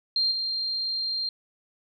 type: tone with level steps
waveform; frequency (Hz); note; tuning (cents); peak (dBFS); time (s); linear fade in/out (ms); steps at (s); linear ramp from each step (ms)
sine; 4186; C8; 0; -21 / -26; 0.16-1.29; 2; 0.31; 10
effects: none